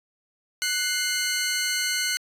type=tone pair together; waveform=15% pulse; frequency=1486 / 2107 Hz; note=F#6 / C7; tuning=+7 / +12 cents; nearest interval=tritone; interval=605 cents; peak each=-20 dBFS; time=0.62-2.17 s; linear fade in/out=0 ms; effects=resampled to 32000 Hz